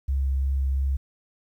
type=tone with vibrato; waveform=sine; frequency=67.5 Hz; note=C#2; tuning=45 cents flat; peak=-21 dBFS; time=0.08-0.97 s; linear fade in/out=10 ms; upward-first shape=sine; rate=2.9 Hz; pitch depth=12 cents each way; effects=10-bit